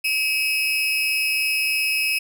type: tone with amplitude modulation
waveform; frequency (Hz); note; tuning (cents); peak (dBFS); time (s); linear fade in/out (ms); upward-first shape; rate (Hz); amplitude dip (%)
35% pulse; 2568; E7; -46; -15; 0.04-2.19; 10; sine; 243; 65
effects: none